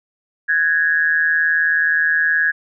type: tone with amplitude modulation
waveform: sine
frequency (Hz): 1661.2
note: G#6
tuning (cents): 0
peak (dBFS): -10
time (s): 0.48-2.52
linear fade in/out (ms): 20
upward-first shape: sine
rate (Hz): 159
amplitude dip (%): 75
effects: none